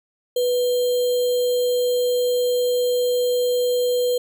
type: tone with sample-and-hold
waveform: sine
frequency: 492.7 Hz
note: B4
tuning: 4 cents flat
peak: -17 dBFS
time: 0.36-4.18 s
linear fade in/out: 5 ms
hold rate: 3675 Hz
effects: none